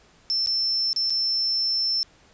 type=tone with dropouts; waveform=sine; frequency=5340 Hz; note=E8; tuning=22 cents sharp; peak=-21 dBFS; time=0.3-2.03 s; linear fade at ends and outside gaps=0 ms; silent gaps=0.461-0.472 / 0.93-0.962 / 1.098-1.104 s; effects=pink hiss -56 dBFS RMS until 2.33 s + resampled to 16000 Hz